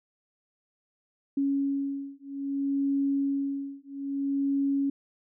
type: beating tone pair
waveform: sine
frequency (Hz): 277.2 / 277.81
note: C#4 / C#4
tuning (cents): 0 / +4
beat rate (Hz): 0.61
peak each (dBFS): -29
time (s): 1.37-4.9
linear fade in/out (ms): 5
effects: none